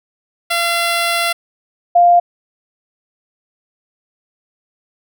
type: tone pair in turn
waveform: 10% pulse / sine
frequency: 684 / 699.2 Hz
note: F5 / F5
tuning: -36 / +2 cents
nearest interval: unison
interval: 38 cents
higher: second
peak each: -6 dBFS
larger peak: neither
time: 0.5-1.33 / 1.95-2.2 s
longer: first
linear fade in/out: 10 ms
effects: none